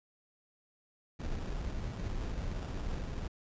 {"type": "noise with sample-and-hold", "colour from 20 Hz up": "brown", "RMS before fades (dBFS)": -37, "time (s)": [1.19, 3.28], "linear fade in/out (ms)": 10, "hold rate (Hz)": 2100, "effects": ["resampled to 16000 Hz"]}